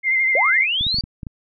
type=tone with vibrato; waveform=sine; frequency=2093 Hz; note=C7; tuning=in tune; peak=-15 dBFS; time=0.03-0.67 s; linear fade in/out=50 ms; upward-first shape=sine; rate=12 Hz; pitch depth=36 cents each way
type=linear sweep; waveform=sine; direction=up; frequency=471.8 to 4699 Hz; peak=-18 dBFS; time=0.35-1.01 s; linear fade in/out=2 ms
type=clicks; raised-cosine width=5 ms; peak=-18 dBFS; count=7; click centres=0.81 / 0.867 / 0.944 / 0.986 / 1.039 / 1.232 / 1.268 s
effects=none